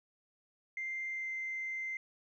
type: tone with pitch glide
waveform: sine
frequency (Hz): 2093 to 2081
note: C7 to C7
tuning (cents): 0 to -10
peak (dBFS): -35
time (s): 0.77-1.97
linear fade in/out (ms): 2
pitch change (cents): -10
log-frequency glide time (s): 1.09-1.29
effects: tanh soft clip ceiling -31 dBFS